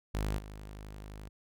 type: tone with level steps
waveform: sawtooth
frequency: 51.6 Hz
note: G#1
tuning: 10 cents flat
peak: -27 / -40 dBFS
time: 0.14-1.29 s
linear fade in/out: 10 ms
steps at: 0.38 s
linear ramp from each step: 5 ms
effects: none